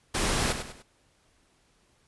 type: noise with echo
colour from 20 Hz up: pink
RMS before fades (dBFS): -27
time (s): 0.14-0.53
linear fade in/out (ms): 10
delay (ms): 99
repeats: 3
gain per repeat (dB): -8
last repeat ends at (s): 0.827
effects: pink hiss -66 dBFS RMS until 2.07 s + resampled to 24000 Hz